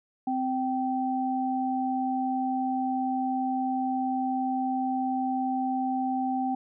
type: tone pair together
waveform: sine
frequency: 259 / 776.1 Hz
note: C4 / G5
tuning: -17 / -18 cents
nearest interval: octave + perfect fifth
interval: 1899 cents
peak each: -28 dBFS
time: 0.27-6.55 s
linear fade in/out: 5 ms
effects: none